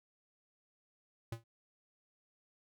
square tone with exponential decay, 114.8 Hz, A#2, 26 cents flat, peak -36 dBFS, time 1.32-1.44 s, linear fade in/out 5 ms, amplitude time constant 24 ms, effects none

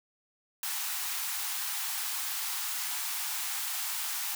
white high-pass noise, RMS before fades -34 dBFS, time 0.63-4.35 s, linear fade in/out 2 ms, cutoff 740 Hz, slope 96 dB/octave, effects none

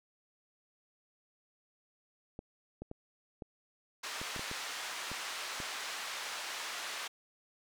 clicks, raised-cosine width 2 ms, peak -29 dBFS, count 10, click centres 2.391 / 2.82 / 2.914 / 3.422 / 4.215 / 4.363 / 4.394 / 4.514 / 5.116 / 5.602 s
pink band-pass noise, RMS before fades -41 dBFS, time 4.03-7.08 s, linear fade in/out 10 ms, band 1000 to 7000 Hz, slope 12 dB/octave
effects none

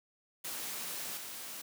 white noise with level steps, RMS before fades -40 / -44 dBFS, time 0.44-1.62 s, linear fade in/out 10 ms, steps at 1.17 s, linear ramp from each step 5 ms, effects high-pass 150 Hz 12 dB/octave

